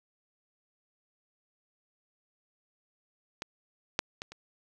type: clicks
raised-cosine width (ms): 0.2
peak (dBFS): -18 / -8 / -20 / -29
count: 4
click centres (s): 3.421 / 3.991 / 4.219 / 4.32
effects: none